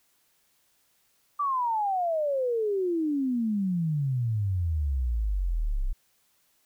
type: exponential sweep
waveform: sine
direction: down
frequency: 1182 to 30.41 Hz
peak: -24 dBFS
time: 1.39-5.93 s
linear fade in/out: 10 ms
effects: white hiss -68 dBFS RMS until 6.65 s